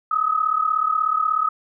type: tone pair together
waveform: sine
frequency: 1244.5 / 1281 Hz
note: D#6 / E6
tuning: 0 / -50 cents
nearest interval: minor second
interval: 50 cents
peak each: -21 / -20 dBFS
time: 0.11-1.49 s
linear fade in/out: 5 ms
effects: none